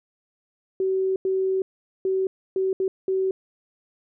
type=tone bursts at uneven times; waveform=sine; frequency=380 Hz; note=F#4; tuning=46 cents sharp; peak=-20 dBFS; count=6; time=0.8-1.16 / 1.25-1.62 / 2.05-2.27 / 2.56-2.73 / 2.8-2.88 / 3.08-3.31 s; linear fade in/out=2 ms; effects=none